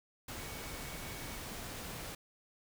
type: tone in noise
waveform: sine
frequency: 2237 Hz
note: C#7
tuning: 15 cents sharp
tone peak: -54 dBFS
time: 0.38-1.37 s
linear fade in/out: 5 ms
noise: pink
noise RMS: -44 dBFS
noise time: 0.28-2.15 s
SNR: -13 dB
effects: none